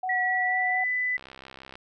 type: tone with vibrato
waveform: sine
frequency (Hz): 740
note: F#5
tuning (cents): 0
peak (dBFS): -27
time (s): 0.03-0.84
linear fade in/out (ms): 5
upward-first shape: sine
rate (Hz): 4.2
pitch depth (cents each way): 12
type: tone with pitch glide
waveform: sine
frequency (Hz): 1936 to 1996.2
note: B6 to B6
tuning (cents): -35 to +18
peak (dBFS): -24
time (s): 0.09-1.17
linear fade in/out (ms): 5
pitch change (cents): +53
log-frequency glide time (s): 0.29-0.85
type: click train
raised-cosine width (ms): 0.3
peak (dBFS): -27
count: 39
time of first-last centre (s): 1.18-1.755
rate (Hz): 66.1
effects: none